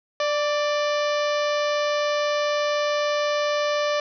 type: harmonic tone with a mistuned harmonic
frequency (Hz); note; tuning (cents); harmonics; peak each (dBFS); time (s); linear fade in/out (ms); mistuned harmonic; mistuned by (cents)
591; D5; +11; 1 / 2 / 3 / 4 / 5 / 6 / 7 / 8 / 9 / 10; -22 / -28 / -32 / -34 / -36 / -38 / -39 / -40 / -41 / -42; 0.2-4; 2; 2; -25
effects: none